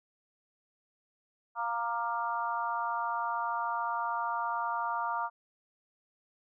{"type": "harmonic tone with a mistuned harmonic", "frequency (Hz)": 233.1, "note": "A#3", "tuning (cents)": 0, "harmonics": [3, 4, 5, 6], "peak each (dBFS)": [-38, -33, -35, -39], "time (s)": [1.55, 5.3], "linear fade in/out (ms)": 50, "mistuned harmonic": 5, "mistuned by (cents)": 26, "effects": []}